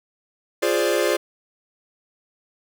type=chord; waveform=45% pulse; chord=D half-diminished seventh; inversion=first; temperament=equal; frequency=349.2 / 415.3 / 523.3 / 587.3 Hz; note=F4 / Ab4 / C5 / D5; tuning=0 / 0 / 0 / 0 cents; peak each=-24 dBFS; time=0.62-1.17 s; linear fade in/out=10 ms; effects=none